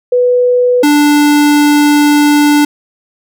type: tone pair in turn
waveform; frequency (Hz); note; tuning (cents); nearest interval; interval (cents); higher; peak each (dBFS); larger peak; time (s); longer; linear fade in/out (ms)
sine / square; 493.9 / 293.7; B4 / D4; 0 / 0; major sixth; 900; first; -6; neither; 0.12-0.83 / 0.83-2.65; second; 5
effects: none

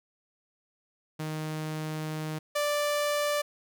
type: tone pair in turn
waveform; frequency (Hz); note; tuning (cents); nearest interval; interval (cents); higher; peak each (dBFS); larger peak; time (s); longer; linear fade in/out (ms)
sawtooth; 155.56 / 587.3; D#3 / D5; 0 / 0; octave + major seventh; 2300; second; -28 / -22; second; 1.19-2.39 / 2.55-3.42; first; 10
effects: none

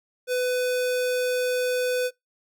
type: tone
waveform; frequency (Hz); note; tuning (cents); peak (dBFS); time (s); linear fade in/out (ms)
square; 500; B4; +21; -23; 0.27-2.11; 50
effects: noise-tail reverb RT60 0.2 s tail -26 dB re dry

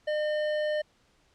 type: tone with hard clipping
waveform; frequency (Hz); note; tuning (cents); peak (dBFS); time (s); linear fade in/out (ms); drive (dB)
sine; 606; D#5; -46; -28; 0.07-0.82; 10; 11
effects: pink hiss -66 dBFS RMS until 1.34 s + low-pass 7000 Hz 12 dB/octave

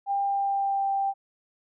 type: tone with pitch glide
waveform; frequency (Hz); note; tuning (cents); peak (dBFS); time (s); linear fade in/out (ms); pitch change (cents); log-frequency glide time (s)
sine; 797 to 786.9; G5 to G5; +28 to +6; -23; 0.06-1.14; 50; -22; 0.21-0.9
effects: none

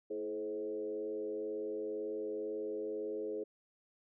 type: tone with frequency modulation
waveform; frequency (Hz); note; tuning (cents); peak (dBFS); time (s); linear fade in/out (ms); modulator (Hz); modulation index
sine; 426.2; G#4; +45; -36; 0.1-3.44; 10; 98; 0.94
effects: none

